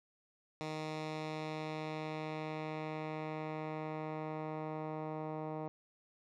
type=tone with low-pass filter sweep; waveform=10% pulse; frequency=155.56 Hz; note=D#3; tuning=in tune; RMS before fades=-41 dBFS; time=0.61-5.68 s; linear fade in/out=0 ms; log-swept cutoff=5500 to 1000 Hz; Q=0.93; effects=none